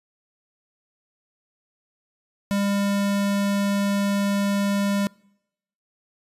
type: tone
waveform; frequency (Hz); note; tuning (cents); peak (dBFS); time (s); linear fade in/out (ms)
square; 200.5; G3; +39; -21; 2.51-5.07; 0
effects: noise-tail reverb RT60 0.8 s tail -25 dB re dry + resampled to 32000 Hz